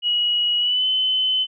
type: tone with pitch glide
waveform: sine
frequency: 2909 to 3040 Hz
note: F#7 to F#7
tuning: -30 to +46 cents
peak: -17 dBFS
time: 0.02-1.47 s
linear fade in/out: 50 ms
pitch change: +76 cents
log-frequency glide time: 0.59-0.86 s
effects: none